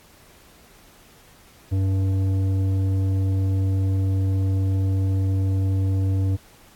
sine tone with tanh clipping, 95.9 Hz, G2, 37 cents flat, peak -20 dBFS, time 1.71-6.37 s, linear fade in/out 20 ms, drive 10 dB, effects pink hiss -52 dBFS RMS until 6.75 s + AAC 64 kbps

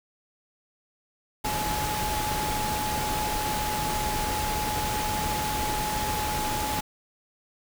sine tone in noise, 848 Hz, G#5, 36 cents sharp, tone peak -29 dBFS, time 1.44-6.81 s, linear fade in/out 10 ms, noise pink, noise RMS -30 dBFS, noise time 1.44-6.81 s, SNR -2 dB, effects none

